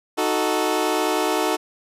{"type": "chord", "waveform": "20% pulse", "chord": "D# diminished", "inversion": "none", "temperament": "equal", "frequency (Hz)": [311.1, 370, 440], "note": ["D#4", "F#4", "A4"], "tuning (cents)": [0, 0, 0], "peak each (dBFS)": -19, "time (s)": [0.17, 1.57], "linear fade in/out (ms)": 20, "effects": ["resampled to 32000 Hz"]}